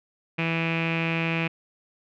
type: tone with low-pass filter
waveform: sawtooth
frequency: 164.81 Hz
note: E3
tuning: in tune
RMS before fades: -26 dBFS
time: 0.38-1.48 s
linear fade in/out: 10 ms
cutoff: 2500 Hz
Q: 7.8
effects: none